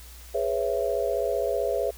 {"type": "chord", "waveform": "sine", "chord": "C# minor seventh", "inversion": "second", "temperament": "just", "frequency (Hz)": [415.8, 498.9, 554.4, 665.2], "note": ["G#4", "B4", "C#5", "E5"], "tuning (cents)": [2, 17, 0, 16], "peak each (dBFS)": -29, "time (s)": [0.34, 1.91], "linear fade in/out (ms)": 10, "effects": ["added 60 Hz sine -44 dBFS peak until 1.97 s", "white hiss -49 dBFS RMS until 1.97 s"]}